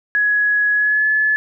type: tone with pitch glide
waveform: sine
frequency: 1678 to 1721.2 Hz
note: G#6 to A6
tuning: +17 to -39 cents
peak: -13 dBFS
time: 0.15-1.36 s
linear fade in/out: 0 ms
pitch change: +44 cents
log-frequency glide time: 0.73-1.07 s
effects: none